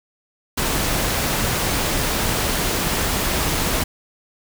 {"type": "noise", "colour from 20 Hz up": "pink", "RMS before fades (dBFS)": -21, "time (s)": [0.57, 3.84], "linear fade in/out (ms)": 10, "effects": []}